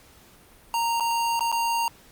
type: tone with dropouts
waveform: square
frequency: 928 Hz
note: A#5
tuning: 8 cents flat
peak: -23 dBFS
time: 0.74-1.88 s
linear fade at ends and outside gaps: 1 ms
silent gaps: 0.999-1.006 / 1.394-1.407 / 1.517-1.525 s
effects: pink hiss -53 dBFS RMS until 2.11 s + Opus 48 kbps